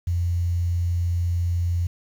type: tone with quantisation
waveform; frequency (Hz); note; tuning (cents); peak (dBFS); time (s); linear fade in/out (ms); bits
sine; 86.9; F2; -8; -20; 0.07-1.87; 5; 8
effects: none